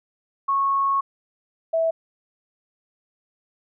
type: tone pair in turn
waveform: sine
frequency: 1100 / 654.1 Hz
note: C#6 / E5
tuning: -14 / -14 cents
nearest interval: major sixth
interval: 900 cents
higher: first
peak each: -18 dBFS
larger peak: neither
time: 0.48-1.01 / 1.73-1.91 s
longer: first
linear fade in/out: 10 ms
effects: none